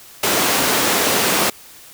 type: high-pass noise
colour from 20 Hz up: pink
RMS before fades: -17 dBFS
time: 0.23-1.5 s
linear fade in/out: 5 ms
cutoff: 260 Hz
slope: 12 dB/octave
effects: white hiss -42 dBFS RMS until 1.93 s